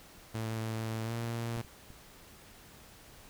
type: tone with pitch glide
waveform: sawtooth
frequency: 111.6 to 116.41 Hz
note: A2 to A#2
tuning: +25 to -2 cents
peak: -30 dBFS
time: 0.34-1.62 s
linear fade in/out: 10 ms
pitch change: +73 cents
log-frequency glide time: 1.03-1.13 s
type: clicks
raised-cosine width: 5 ms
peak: -32 / -40 / -39 dBFS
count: 3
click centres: 1.57 / 1.648 / 1.904 s
effects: pink hiss -55 dBFS RMS until 3.29 s